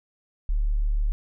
sine tone, 36.71 Hz, D1, in tune, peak -20 dBFS, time 0.49-1.12 s, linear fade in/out 0 ms, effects none

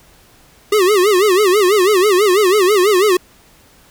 square tone with vibrato, 392 Hz, G4, in tune, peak -10 dBFS, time 0.72-3.17 s, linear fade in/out 5 ms, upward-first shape sine, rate 6.1 Hz, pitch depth 170 cents each way, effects pink hiss -48 dBFS RMS until 3.9 s

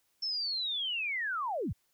sine linear sweep, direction down, 5380 to 49 Hz, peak -31 dBFS, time 0.22-1.73 s, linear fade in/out 10 ms, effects white hiss -74 dBFS RMS until 1.93 s

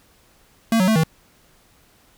square tone with pitch steps, 226.8 / 185.5 / 220 / 159.7 Hz, A#3 / F#3 / A3 / D#3, -47 / +5 / 0 / +45 cents, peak -15 dBFS, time 0.72-1.036 s, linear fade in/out 2 ms, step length 79 ms, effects pink hiss -56 dBFS RMS until 2.17 s

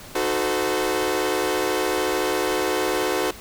sawtooth chord, D# diminished seventh, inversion none, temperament equal with one note detuned, 311.1 / 370 / 440 / 514 Hz, D#4 / F#4 / A4 / C5, 0 / 0 / 0 / -31 cents, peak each -25 / -21 / -23 / -23 dBFS, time 0.15-3.31 s, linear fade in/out 5 ms, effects pink hiss -41 dBFS RMS until 3.4 s

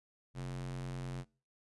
square tone with high-pass filter, 44.82 Hz, F1, 46 cents sharp, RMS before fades -41 dBFS, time 0.34-1.25 s, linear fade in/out 50 ms, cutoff 99 Hz, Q 4.1, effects noise-tail reverb RT60 0.4 s tail -25 dB re dry + resampled to 24000 Hz

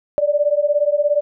sine beating tone pair, 578 / 595 Hz, D5 / D5, -28 / +22 cents, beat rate 17 Hz, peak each -17 dBFS, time 0.18-1.21 s, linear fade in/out 0 ms, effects none

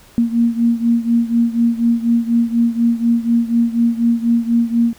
sine beating tone pair, 232.3 / 236.4 Hz, A#3 / A#3, -6 / +24 cents, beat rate 4.1 Hz, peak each -14 / -17 dBFS, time 0.18-4.93 s, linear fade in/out 0 ms, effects pink hiss -46 dBFS RMS until 4.98 s

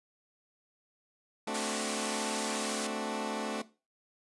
15% pulse chord, D dominant seventh, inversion second, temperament equal with one note detuned, 220 / 261.6 / 293.7 / 372.4 Hz, A3 / C4 / D4 / F#4, 0 / 0 / 0 / +11 cents, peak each -30 / -34 / -33 / -35 dBFS, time 1.47-3.62 s, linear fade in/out 5 ms
white band-pass noise, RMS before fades -39 dBFS, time 1.54-2.87 s, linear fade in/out 5 ms, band 880 to 10000 Hz, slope 48 dB/octave
effects noise-tail reverb RT60 0.3 s tail -17 dB re dry + resampled to 24000 Hz

